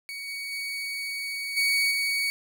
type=tone with level steps; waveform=30% pulse; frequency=2244 Hz; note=C#7; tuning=21 cents sharp; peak=-32 / -30 / -28 / -19 / -22 dBFS; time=0.09-2.3 s; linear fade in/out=0 ms; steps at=0.27 / 0.51 / 1.56 / 1.9 s; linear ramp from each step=20 ms; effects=none